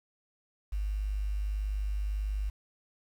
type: tone with quantisation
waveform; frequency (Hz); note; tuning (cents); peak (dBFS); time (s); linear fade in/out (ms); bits
sine; 50.8; G#1; -38; -29; 0.72-2.5; 10; 9
effects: none